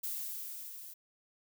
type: noise with level ramp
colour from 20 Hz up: violet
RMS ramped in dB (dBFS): -37 to -49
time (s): 0.03-0.94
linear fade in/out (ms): 10
effects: none